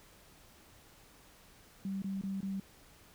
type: tone bursts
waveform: sine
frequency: 194.2 Hz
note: G3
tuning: 16 cents flat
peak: -34 dBFS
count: 4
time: 1.85-2.599 s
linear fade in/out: 2 ms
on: 170 ms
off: 23 ms
effects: pink hiss -60 dBFS RMS until 3.14 s